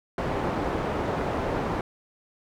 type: low-pass noise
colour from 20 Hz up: white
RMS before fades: -28 dBFS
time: 0.18-1.81 s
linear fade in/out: 2 ms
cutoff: 750 Hz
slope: 12 dB/octave
effects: none